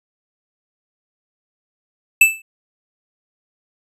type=tone with exponential decay; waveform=square; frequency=2637 Hz; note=E7; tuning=in tune; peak=-4 dBFS; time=2.21-2.42 s; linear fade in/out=5 ms; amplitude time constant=44 ms; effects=resampled to 32000 Hz